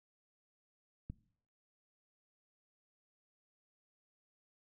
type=click; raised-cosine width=5 ms; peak=-30 dBFS; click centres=1.1 s; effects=noise-tail reverb RT60 0.6 s tail -20 dB re dry